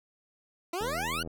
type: exponential sweep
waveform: 20% pulse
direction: up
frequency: 328.7 to 1514 Hz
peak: -26 dBFS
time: 0.73-1.23 s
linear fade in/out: 5 ms
type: click train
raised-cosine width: 2 ms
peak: -27 dBFS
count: 39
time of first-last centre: 0.81-1.274 s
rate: 81.9 Hz
effects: none